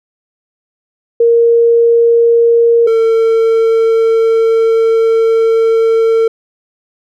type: tone pair in turn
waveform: sine / triangle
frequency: 466.2 / 451.9 Hz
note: A#4 / A4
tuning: 0 / +46 cents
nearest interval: minor second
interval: 54 cents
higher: first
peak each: -5 dBFS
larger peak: neither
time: 1.2-2.87 / 2.87-6.28 s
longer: second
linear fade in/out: 5 ms
effects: none